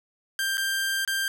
sawtooth tone with dropouts, 1583 Hz, G6, 17 cents sharp, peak -21 dBFS, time 0.39-1.28 s, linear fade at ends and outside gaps 1 ms, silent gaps 0.572-0.579 / 1.05-1.076 s, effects none

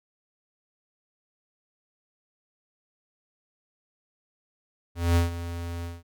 square tone with ADSR envelope, 85.4 Hz, F2, 38 cents flat, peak -18 dBFS, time 4.95-6.03 s, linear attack 210 ms, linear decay 140 ms, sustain -14 dB, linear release 190 ms, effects none

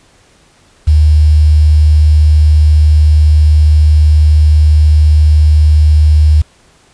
sine tone with quantisation, 76.2 Hz, D#2, 36 cents flat, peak -3 dBFS, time 0.87-6.42 s, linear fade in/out 10 ms, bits 5, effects pink hiss -47 dBFS RMS until 6.93 s + resampled to 22050 Hz

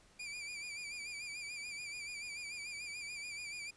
sawtooth tone with vibrato, 2367 Hz, D7, 13 cents sharp, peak -39 dBFS, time 0.19-3.71 s, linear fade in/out 10 ms, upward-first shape sine, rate 6.9 Hz, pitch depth 65 cents each way, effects pink hiss -65 dBFS RMS until 3.76 s + resampled to 22050 Hz

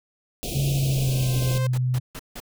pink band-stop noise, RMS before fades -30 dBFS, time 0.43-1.58 s, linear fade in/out 0 ms, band 730 to 2400 Hz, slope 96 dB/octave
sine tone with pitch glide, 138.59 to 126.36 Hz, C#3 to B2, 0 to +40 cents, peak -20 dBFS, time 0.54-2 s, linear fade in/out 20 ms, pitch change -160 cents, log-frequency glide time 0.7-1.38 s
sawtooth tone with exponential growth, 522 Hz, C5, 4 cents flat, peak -24 dBFS, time 0.65-1.67 s, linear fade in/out 5 ms, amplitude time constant 220 ms
pink noise bursts, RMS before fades -36 dBFS, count 4, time 1.73-2.402 s, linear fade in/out 5 ms, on 48 ms, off 160 ms
effects none

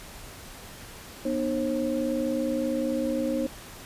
sine tone cluster, 244.6 / 304.4 / 537 Hz, B3 / D#4 / C5, -16 / -38 / +45 cents, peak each -29 dBFS, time 1.25-3.47 s, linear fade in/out 5 ms, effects pink hiss -44 dBFS RMS until 3.85 s + resampled to 32000 Hz

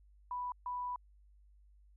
sine tone bursts at uneven times, 987.8 Hz, B5, in tune, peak -36 dBFS, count 2, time 0.31-0.52 / 0.66-0.96 s, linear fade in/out 2 ms, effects added 50 Hz sine -60 dBFS peak until 1.96 s

